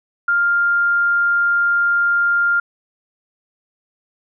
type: tone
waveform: sine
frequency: 1400 Hz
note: F6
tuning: 4 cents sharp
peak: -13 dBFS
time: 0.28-2.6 s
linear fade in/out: 5 ms
effects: none